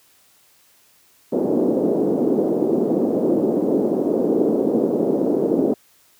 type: band-pass noise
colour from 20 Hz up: pink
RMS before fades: -19 dBFS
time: 1.32-5.74 s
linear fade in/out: 5 ms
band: 250 to 480 Hz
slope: 24 dB/octave
effects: white hiss -56 dBFS RMS until 6.19 s + high-pass 60 Hz 12 dB/octave

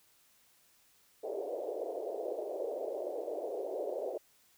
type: band-pass noise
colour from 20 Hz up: white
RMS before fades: -38 dBFS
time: 1.23-4.18 s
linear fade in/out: 10 ms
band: 370 to 640 Hz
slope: 48 dB/octave
effects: white hiss -67 dBFS RMS until 4.57 s

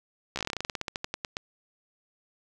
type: slowing click train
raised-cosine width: 0.2 ms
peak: -14 dBFS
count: 21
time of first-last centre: 0.36-1.369 s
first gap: 14 ms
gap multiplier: 1.12
effects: none

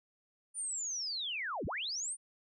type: linear two-way sweep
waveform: sine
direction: down then up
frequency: 9397 to 38.76 to 9397 Hz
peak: -35 dBFS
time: 0.54-2.17 s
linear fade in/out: 50 ms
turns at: 1.66 s
effects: none

